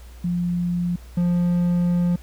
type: tone pair in turn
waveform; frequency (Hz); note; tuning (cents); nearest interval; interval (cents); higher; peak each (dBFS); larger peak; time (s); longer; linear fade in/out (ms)
sine / triangle; 175.3 / 175.3; F3 / F3; +7 / +7; unison; 0; neither; -20 / -15; second; 0.24-0.96 / 1.17-2.16; second; 5
effects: added 60 Hz sine -39 dBFS peak until 2.22 s + pink hiss -51 dBFS RMS until 2.22 s